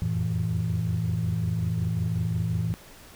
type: tone cluster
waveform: sine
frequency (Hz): 86.4 / 91.9 / 112.4 / 165.3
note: F2 / F#2 / A2 / E3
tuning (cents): -18 / -11 / +37 / +5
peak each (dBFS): -34 / -31 / -26 / -27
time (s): 0.02-2.74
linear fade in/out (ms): 0
effects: tanh soft clip ceiling -18 dBFS + pink hiss -49 dBFS RMS until 3.15 s